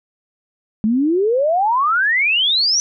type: exponential sweep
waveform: sine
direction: up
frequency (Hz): 207.7 to 5980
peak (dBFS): -13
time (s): 0.84-2.8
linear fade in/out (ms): 0
effects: none